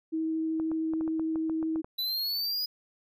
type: tone with vibrato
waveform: sine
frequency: 320 Hz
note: D#4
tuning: 49 cents sharp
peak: -27 dBFS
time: 0.12-1.82 s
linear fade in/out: 20 ms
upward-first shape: triangle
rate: 13 Hz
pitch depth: 8 cents each way
type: clicks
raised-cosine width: 1 ms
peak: -28 dBFS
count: 11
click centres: 0.599 / 0.716 / 0.936 / 1.01 / 1.078 / 1.196 / 1.358 / 1.497 / 1.628 / 1.759 / 1.845 s
type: exponential sweep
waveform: square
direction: up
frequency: 3951 to 4978 Hz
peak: -29 dBFS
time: 1.98-2.66 s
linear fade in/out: 10 ms
effects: none